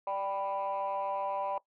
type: chord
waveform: sine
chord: G major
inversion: second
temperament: equal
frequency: 587.3 / 784 / 987.8 Hz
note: D5 / G5 / B5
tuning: 0 / 0 / 0 cents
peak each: -34 dBFS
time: 0.07-1.58 s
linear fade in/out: 2 ms
effects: noise-tail reverb RT60 0.1 s tail -19 dB re dry + tanh soft clip ceiling -26 dBFS